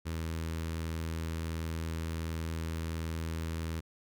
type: tone with notch filter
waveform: sawtooth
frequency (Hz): 81.4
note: E2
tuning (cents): -21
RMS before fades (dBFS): -36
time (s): 0.05-3.81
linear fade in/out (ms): 20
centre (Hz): 710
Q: 1.7
effects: none